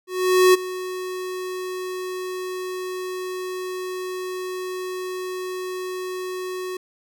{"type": "tone with ADSR envelope", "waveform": "square", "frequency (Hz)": 368.7, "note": "F#4", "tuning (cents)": -6, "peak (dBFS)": -11, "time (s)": [0.07, 6.77], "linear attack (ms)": 470, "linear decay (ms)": 17, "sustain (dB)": -17, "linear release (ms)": 4, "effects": []}